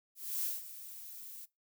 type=noise with ADSR envelope; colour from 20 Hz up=violet; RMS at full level=-34 dBFS; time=0.15-1.46 s; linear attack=280 ms; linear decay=190 ms; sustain=-14 dB; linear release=19 ms; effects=noise-tail reverb RT60 0.2 s tail -21 dB re dry